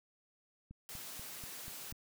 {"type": "click train", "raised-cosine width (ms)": 5, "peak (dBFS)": -38, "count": 6, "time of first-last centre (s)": [0.71, 1.924], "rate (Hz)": 4.12}
{"type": "high-pass noise", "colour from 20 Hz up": "white", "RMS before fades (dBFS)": -47, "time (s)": [0.89, 1.92], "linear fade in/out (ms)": 0, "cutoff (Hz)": 100, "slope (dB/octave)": 96}
{"effects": []}